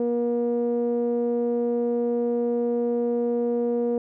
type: tone with low-pass filter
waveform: sawtooth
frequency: 238.5 Hz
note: A#3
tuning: 40 cents sharp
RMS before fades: -24 dBFS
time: 0-3.98 s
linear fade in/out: 2 ms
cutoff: 490 Hz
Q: 3.7
effects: none